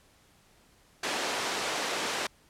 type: band-pass noise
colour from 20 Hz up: pink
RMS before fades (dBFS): -32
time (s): 1.03-2.27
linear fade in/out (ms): 5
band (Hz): 420 to 6700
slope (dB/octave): 12
effects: pink hiss -62 dBFS RMS until 2.49 s + low-pass 12000 Hz 12 dB/octave